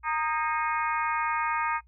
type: harmonic tone with a mistuned harmonic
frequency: 309.4 Hz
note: D#4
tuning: 10 cents flat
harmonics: 3 / 4 / 5 / 6 / 7 / 8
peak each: -29 / -30 / -35 / -40 / -35 / -39 dBFS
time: 0.03-1.81 s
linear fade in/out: 50 ms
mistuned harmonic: 5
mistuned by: +63 cents
effects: noise-tail reverb RT60 0.1 s tail -21 dB re dry + added 60 Hz sine -55 dBFS peak until 1.87 s